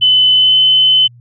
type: tone with pitch glide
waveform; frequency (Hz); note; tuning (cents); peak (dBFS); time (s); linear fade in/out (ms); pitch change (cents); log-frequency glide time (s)
sine; 3021 to 3040; F#7 to F#7; +35 to +46; -6; 0.01-1.08; 20; +11; 0.34-0.55
effects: added 120 Hz sine -38 dBFS peak until 1.2 s